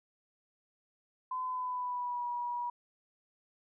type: tone with pitch glide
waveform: sine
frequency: 1018 to 965.9 Hz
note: C6 to B5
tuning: -48 to -39 cents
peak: -33 dBFS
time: 1.31-2.7 s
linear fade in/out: 5 ms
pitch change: -91 cents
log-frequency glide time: 1.44-2.27 s
effects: none